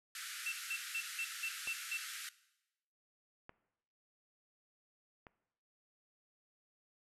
pink band-pass noise, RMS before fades -46 dBFS, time 0.15-2.29 s, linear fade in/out 2 ms, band 1300 to 13000 Hz, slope 96 dB/octave
triangle tone bursts, 2681 Hz, E7, 29 cents sharp, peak -35 dBFS, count 7, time 0.46-1.974 s, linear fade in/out 5 ms, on 62 ms, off 180 ms
clicks, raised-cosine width 0.5 ms, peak -36 / -34 / -37 dBFS, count 3, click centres 1.674 / 3.494 / 5.268 s
effects noise-tail reverb RT60 0.9 s tail -18 dB re dry

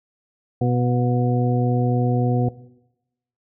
harmonic tone with a mistuned harmonic, 123.47 Hz, B2, in tune, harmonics 1 / 2 / 3 / 4 / 6, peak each -19 / -23 / -28 / -26 / -28 dBFS, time 0.61-2.49 s, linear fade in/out 5 ms, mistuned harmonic 6, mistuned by -34 cents, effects noise-tail reverb RT60 0.9 s tail -18 dB re dry

